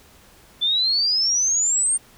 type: exponential sweep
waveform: sine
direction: up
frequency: 3486 to 8870 Hz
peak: -17 dBFS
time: 0.61-1.98 s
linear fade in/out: 20 ms
effects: pink hiss -51 dBFS RMS until 2.17 s